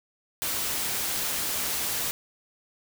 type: noise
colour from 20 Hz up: white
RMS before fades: -29 dBFS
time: 0.42-2.11 s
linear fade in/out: 0 ms
effects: none